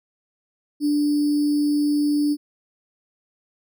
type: tone with sample-and-hold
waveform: sine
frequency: 293.7 Hz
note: D4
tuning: in tune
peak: -17 dBFS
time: 0.8-2.37 s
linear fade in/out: 50 ms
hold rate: 4900 Hz
effects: none